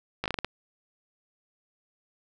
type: slowing click train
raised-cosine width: 0.3 ms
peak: -13 dBFS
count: 7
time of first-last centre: 0.24-0.446 s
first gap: 17 ms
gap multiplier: 1.28
effects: none